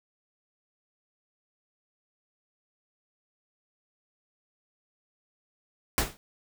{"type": "noise with exponential decay", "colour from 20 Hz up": "pink", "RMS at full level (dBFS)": -20, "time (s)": [5.98, 6.17], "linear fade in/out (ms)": 0, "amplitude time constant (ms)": 41, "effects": []}